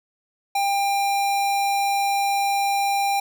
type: tone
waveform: square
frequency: 797 Hz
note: G5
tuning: 28 cents sharp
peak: -20 dBFS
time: 0.55-3.2 s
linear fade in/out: 5 ms
effects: none